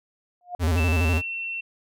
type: tone with exponential growth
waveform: sine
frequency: 712 Hz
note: F5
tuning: 33 cents sharp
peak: -26 dBFS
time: 0.41-0.55 s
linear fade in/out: 1 ms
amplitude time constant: 30 ms
type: tone with vibrato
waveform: square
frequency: 83.7 Hz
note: E2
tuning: 27 cents sharp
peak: -20 dBFS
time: 0.59-1.22 s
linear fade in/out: 50 ms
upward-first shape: square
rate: 12 Hz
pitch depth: 100 cents each way
type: tone with pitch glide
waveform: sine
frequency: 2651 to 2705 Hz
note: E7 to E7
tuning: +9 to +44 cents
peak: -28 dBFS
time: 0.77-1.61 s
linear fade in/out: 10 ms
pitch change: +35 cents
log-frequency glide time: 0.98-1.22 s
effects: none